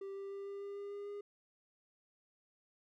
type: tone with pitch steps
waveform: triangle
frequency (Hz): 392 / 394.3 / 396.6 / 398.9 / 401.2 / 403.5 / 405.8 / 408.2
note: G4 / G4 / G4 / G4 / G4 / G#4 / G#4 / G#4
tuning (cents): 0 / +10 / +20 / +30 / +40 / -50 / -40 / -30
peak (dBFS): -40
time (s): 0.01-1.21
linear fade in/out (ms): 5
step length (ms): 150
effects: none